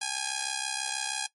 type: ring-modulated tone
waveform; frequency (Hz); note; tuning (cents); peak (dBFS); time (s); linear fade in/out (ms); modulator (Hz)
5% pulse; 823; G#5; -16; -15; 0.01-1.27; 10; 33.1
effects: noise-tail reverb RT60 0.1 s tail -18 dB re dry + MP3 48 kbps